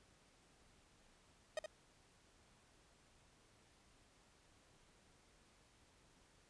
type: tone with echo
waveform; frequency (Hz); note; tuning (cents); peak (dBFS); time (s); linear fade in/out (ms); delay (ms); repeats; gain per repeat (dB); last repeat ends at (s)
45% pulse; 622.3; D#5; 0; -38; 1.57-1.59; 2; 70; 1; -6; 1.66
effects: pink hiss -70 dBFS RMS until 6.49 s + resampled to 22050 Hz